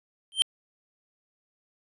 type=tone with exponential growth; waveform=square; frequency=3136 Hz; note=G7; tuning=in tune; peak=-15 dBFS; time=0.32-0.42 s; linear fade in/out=0 ms; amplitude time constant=21 ms; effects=resampled to 32000 Hz